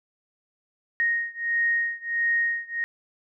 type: beating tone pair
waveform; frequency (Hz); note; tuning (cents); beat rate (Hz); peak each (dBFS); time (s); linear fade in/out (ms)
sine; 1864.7 / 1866.2; A#6 / A#6; 0 / +1; 1.5; -25 / -26; 1-2.84; 0
effects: none